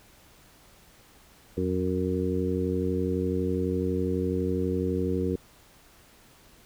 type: harmonic tone with a mistuned harmonic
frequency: 92 Hz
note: F#2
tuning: 9 cents flat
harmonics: 1 / 2 / 3 / 4 / 5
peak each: -31 / -31 / -31 / -31 / -31 dBFS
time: 1.57-5.36 s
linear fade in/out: 5 ms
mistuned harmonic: 1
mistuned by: -120 cents
effects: pink hiss -56 dBFS RMS until 6.65 s